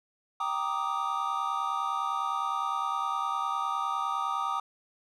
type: chord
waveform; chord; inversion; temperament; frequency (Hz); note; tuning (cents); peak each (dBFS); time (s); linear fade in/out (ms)
triangle; Eb major seventh; first; equal; 784 / 932.3 / 1174.7 / 1244.5; G5 / Bb5 / D6 / Eb6; 0 / 0 / 0 / 0; -34 / -34 / -31 / -30; 0.4-4.6; 5
effects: none